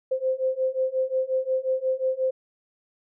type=beating tone pair; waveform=sine; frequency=518 / 523.6 Hz; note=C5 / C5; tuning=-17 / +1 cents; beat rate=5.6 Hz; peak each=-26 / -25 dBFS; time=0.11-2.31 s; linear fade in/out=10 ms; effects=none